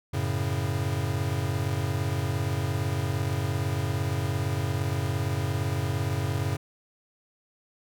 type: chord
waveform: square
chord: F# minor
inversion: none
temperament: equal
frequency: 92.5 / 110 / 138.59 Hz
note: F#2 / A2 / C#3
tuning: 0 / 0 / 0 cents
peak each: -31 dBFS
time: 0.13-6.57 s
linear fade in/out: 10 ms
effects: none